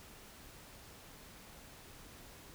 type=silence; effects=pink hiss -55 dBFS RMS until 2.54 s